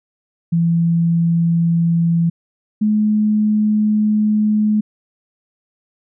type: tone pair in turn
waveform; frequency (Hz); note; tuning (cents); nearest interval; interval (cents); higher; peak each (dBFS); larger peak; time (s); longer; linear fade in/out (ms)
sine; 168 / 212.5; E3 / G#3; +33 / +40; major third; 407; second; -12; neither; 0.52-2.3 / 2.81-4.81; second; 10
effects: none